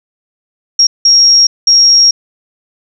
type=tone bursts at uneven times; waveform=sine; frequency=5588 Hz; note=F8; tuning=in tune; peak=-3 dBFS; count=3; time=0.79-0.87 / 1.05-1.47 / 1.67-2.11 s; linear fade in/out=5 ms; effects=none